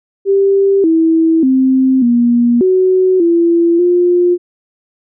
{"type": "tone with pitch steps", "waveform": "sine", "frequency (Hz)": [393.3, 325.1, 262, 238.9, 372.5, 338.8, 353.6], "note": ["G4", "E4", "C4", "A#3", "F#4", "E4", "F4"], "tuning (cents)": [6, -24, 2, 43, 12, 48, 22], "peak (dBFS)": -7, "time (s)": [0.25, 4.38], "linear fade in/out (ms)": 50, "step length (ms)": 590, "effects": []}